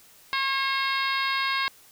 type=harmonic tone with a mistuned harmonic; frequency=540 Hz; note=C#5; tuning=45 cents flat; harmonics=2 / 3 / 4 / 5 / 6 / 7 / 8 / 9; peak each=-28 / -30 / -30 / -34 / -37 / -34 / -35 / -39 dBFS; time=0.33-1.68 s; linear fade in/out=0 ms; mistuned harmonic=9; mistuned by=+17 cents; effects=white hiss -54 dBFS RMS until 1.91 s